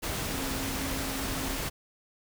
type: tone in noise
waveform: sine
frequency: 269 Hz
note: C4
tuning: 48 cents sharp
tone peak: -37 dBFS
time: 0.29-1.56 s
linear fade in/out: 20 ms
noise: pink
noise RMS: -33 dBFS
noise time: 0.02-1.7 s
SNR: -7 dB
effects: none